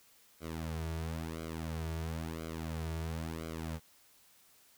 sawtooth tone with flanger, 80.9 Hz, E2, 32 cents flat, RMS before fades -39 dBFS, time 0.4-3.8 s, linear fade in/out 50 ms, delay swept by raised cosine 1.1 to 3.9 ms, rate 0.98 Hz, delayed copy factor -0.95, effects white hiss -64 dBFS RMS until 4.77 s

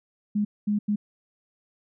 sine tone bursts at uneven times, 207.7 Hz, G#3, in tune, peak -21 dBFS, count 3, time 0.35-0.45 / 0.67-0.79 / 0.88-0.96 s, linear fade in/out 10 ms, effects none

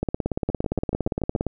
two click trains, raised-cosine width 2 ms, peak -14 / -10 dBFS, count 7 / 26, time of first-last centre 0.5-1.361 / 0.03-1.467 s, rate 6.97 / 17.4 Hz, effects none

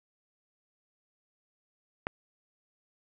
click, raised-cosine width 0.5 ms, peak -15 dBFS, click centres 2.069 s, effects none

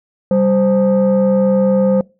sine tone pair together, 195.2 / 521.1 Hz, G3 / C5, -7 / -7 cents, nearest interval octave + perfect fourth, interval 1700 cents, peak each -11 dBFS, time 0.31-2.01 s, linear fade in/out 2 ms, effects noise-tail reverb RT60 0.3 s tail -25 dB re dry + tanh soft clip ceiling -7 dBFS

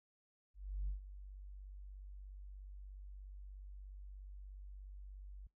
sine tone with ADSR envelope, 48.43 Hz, G1, 20 cents flat, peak -34 dBFS, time 0.54-5.47 s, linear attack 340 ms, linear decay 120 ms, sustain -14 dB, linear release 4 ms, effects noise-tail reverb RT60 0.2 s tail -26 dB re dry + tanh soft clip ceiling -33 dBFS

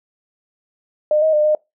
sine tone with pitch steps, 606 / 630 / 603 / 610 Hz, D#5 / D#5 / D5 / D#5, -46 / +21 / +46 / -34 cents, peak -12 dBFS, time 1.11-1.55 s, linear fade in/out 2 ms, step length 110 ms, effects noise-tail reverb RT60 0.2 s tail -24 dB re dry

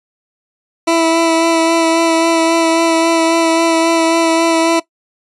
20% pulse tone with vibrato, 329.6 Hz, E4, in tune, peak -5 dBFS, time 0.87-4.8 s, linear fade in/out 10 ms, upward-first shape sine, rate 3.7 Hz, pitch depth 17 cents each way, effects noise-tail reverb RT60 0.1 s tail -19 dB re dry + resampled to 24000 Hz

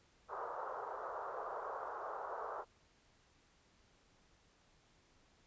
white band-pass noise, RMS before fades -44 dBFS, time 0.28-2.65 s, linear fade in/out 50 ms, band 420 to 1300 Hz, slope 48 dB/octave, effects pink hiss -70 dBFS RMS until 5.46 s + resampled to 16000 Hz

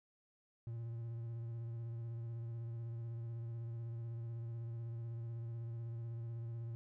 triangle tone with vibrato, 116 Hz, A#2, 8 cents flat, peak -39 dBFS, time 0.67-6.75 s, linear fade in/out 0 ms, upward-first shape square, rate 16 Hz, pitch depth 22 cents each way, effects none

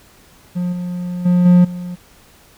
triangle tone with level steps, 178 Hz, F3, 33 cents sharp, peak -15 / -19 / -8 / -4 / -22 dBFS, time 0.55-1.96 s, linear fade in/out 20 ms, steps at 0.72 / 1.25 / 1.45 / 1.64 s, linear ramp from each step 10 ms, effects pink hiss -48 dBFS RMS until 2.57 s

